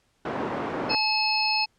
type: band-pass noise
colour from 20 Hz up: pink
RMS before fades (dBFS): -30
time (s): 0.25-0.95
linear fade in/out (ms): 2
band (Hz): 230 to 1200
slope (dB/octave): 12
type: harmonic tone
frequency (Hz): 861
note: A5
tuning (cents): -38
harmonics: 1 / 3 / 5 / 6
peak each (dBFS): -27 / -27 / -27 / -27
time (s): 0.89-1.66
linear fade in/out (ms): 20
effects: pink hiss -68 dBFS RMS until 1.78 s + low-pass 9000 Hz 12 dB/octave